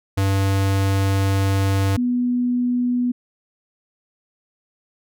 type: tone pair in turn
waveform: square / sine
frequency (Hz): 97.5 / 245.7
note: G2 / B3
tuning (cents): -9 / -9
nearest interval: octave + major third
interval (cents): 1600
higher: second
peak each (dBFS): -17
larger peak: neither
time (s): 0.17-1.97 / 1.97-3.12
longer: first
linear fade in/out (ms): 10
effects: none